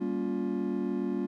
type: chord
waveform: triangle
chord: G half-diminished seventh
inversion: none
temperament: just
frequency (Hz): 196 / 235.2 / 282.2 / 352.8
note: G3 / Bb3 / Db4 / F4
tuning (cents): 0 / +16 / +31 / +18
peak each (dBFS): -32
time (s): 0-1.27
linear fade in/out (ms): 20
effects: none